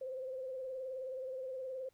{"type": "tone with vibrato", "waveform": "sine", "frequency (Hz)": 520, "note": "C5", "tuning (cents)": -11, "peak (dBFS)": -39, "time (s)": [0.01, 1.89], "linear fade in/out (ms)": 5, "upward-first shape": "sine", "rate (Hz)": 19, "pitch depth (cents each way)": 47, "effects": ["pink hiss -75 dBFS RMS until 1.93 s"]}